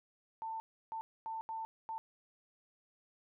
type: tone bursts at uneven times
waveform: sine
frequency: 893 Hz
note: A5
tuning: 25 cents sharp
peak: -38 dBFS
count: 5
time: 0.42-0.6 / 0.92-1.01 / 1.26-1.41 / 1.49-1.65 / 1.89-1.98 s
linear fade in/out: 0 ms
effects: none